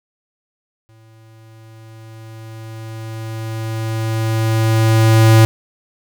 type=tone with exponential growth; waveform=square; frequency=111.5 Hz; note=A2; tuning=23 cents sharp; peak=-6 dBFS; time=0.89-5.45 s; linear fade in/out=0 ms; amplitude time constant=990 ms; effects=none

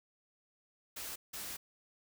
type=noise bursts at uneven times; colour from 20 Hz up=white; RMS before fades=-43 dBFS; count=2; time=0.96-1.16 / 1.33-1.57 s; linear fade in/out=10 ms; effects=none

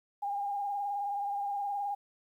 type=tone with vibrato; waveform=sine; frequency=808 Hz; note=G#5; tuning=48 cents flat; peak=-31 dBFS; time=0.22-1.95 s; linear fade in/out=10 ms; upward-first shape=triangle; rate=19 Hz; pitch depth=42 cents each way; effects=11-bit

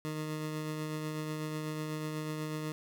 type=tone with tremolo; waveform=20% pulse; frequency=154.5 Hz; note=D#3; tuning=12 cents flat; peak=-29 dBFS; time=0.05-2.72 s; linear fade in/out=0 ms; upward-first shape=triangle; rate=8.1 Hz; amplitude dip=30%; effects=none

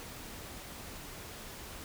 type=silence; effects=pink hiss -46 dBFS RMS until 1.84 s

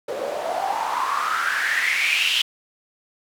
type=noise with band-pass filter sweep; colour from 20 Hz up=white; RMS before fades=-23 dBFS; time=0.08-2.42 s; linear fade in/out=5 ms; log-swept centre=490 to 3100 Hz; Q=6.9; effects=none

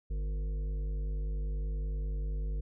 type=harmonic tone with a mistuned harmonic; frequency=50.4 Hz; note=G1; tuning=49 cents sharp; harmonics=1 / 3 / 5 / 7 / 9 / 10; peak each=-31 / -45 / -56 / -57 / -53 / -61 dBFS; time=0.1-2.61 s; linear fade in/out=10 ms; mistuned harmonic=5; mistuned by=-35 cents; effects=none

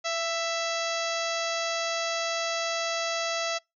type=harmonic tone with a mistuned harmonic; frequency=662 Hz; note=E5; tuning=7 cents sharp; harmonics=1 / 2 / 3 / 4 / 5 / 6 / 7 / 8 / 9 / 10; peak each=-31 / -34 / -36 / -37 / -38 / -39 / -39 / -40 / -41 / -41 dBFS; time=0.04-3.59 s; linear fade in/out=20 ms; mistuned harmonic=1; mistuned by=+19 cents; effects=noise-tail reverb RT60 0.2 s tail -26 dB re dry

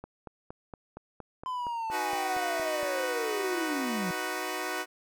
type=click train; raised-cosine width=1 ms; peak=-27 dBFS; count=13; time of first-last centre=0.04-2.831 s; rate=4.3 Hz
type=linear sweep; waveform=triangle; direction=down; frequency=1026 to 170.7 Hz; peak=-29 dBFS; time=1.46-4.11 s; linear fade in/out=0 ms
type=chord; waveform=10% pulse; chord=B major; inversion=first; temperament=equal; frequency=311.1 / 370 / 493.9 Hz; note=D#4 / F#4 / B4; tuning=0 / 0 / 0 cents; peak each=-29 / -26 / -29 dBFS; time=1.9-4.86 s; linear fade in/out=50 ms
effects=none

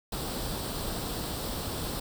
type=noise with comb filter; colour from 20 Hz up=pink; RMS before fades=-34 dBFS; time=0.12-2 s; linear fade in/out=5 ms; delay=0.23 ms; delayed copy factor=+0.55; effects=none

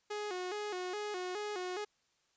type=tone with vibrato; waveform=sawtooth; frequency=389.9 Hz; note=G4; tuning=9 cents flat; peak=-33 dBFS; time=0.1-1.85 s; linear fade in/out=10 ms; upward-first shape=square; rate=2.4 Hz; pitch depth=120 cents each way; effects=white hiss -75 dBFS RMS until 2.36 s + resampled to 16000 Hz

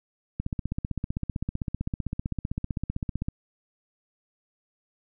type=click train; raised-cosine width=5 ms; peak=-16 dBFS; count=46; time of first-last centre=0.4-3.285 s; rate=15.6 Hz; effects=none

